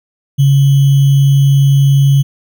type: tone with sample-and-hold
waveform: sine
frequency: 138.59 Hz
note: C#3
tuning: in tune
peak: -5 dBFS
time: 0.38-2.23 s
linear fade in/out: 20 ms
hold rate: 3150 Hz
effects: none